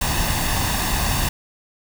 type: noise with comb filter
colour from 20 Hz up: pink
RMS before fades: -21 dBFS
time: 0.01-1.29 s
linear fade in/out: 5 ms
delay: 1.1 ms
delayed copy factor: +0.6
effects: none